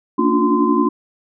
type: tone cluster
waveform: sine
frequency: 228.3 / 284.9 / 296.2 / 354.5 / 1032 Hz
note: A#3 / C#4 / D4 / F4 / C6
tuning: -36 / +48 / +15 / +26 / -24 cents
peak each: -19 dBFS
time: 0.18-0.89 s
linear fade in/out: 10 ms
effects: none